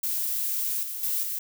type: noise with level steps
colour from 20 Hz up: violet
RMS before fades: -28 / -34 / -27 / -31 dBFS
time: 0.03-1.39 s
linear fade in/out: 5 ms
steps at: 0.83 / 1.03 / 1.23 s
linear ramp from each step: 2 ms
effects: none